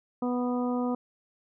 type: harmonic tone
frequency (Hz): 246.7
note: B3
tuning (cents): -2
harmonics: 1 / 2 / 3 / 4 / 5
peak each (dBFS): -27 / -33 / -37 / -39 / -41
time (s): 0.22-0.95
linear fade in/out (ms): 5
effects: none